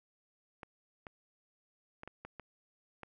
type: clicks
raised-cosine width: 0.5 ms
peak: -30 dBFS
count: 7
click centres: 0.632 / 1.068 / 2.034 / 2.076 / 2.25 / 2.397 / 3.033 s
effects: none